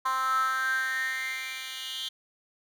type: tone with high-pass filter sweep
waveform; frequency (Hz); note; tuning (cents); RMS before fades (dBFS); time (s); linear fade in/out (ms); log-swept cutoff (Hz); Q
10% pulse; 261.6; C4; 0; -30; 0.05-2.09; 10; 1100 to 3200; 9.2
effects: none